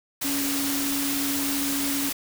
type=tone in noise; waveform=sine; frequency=279.5 Hz; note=C#4; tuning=14 cents sharp; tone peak=-27 dBFS; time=0.24-2.1 s; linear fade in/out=10 ms; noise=white; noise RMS=-28 dBFS; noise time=0.21-2.13 s; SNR=-2 dB; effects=none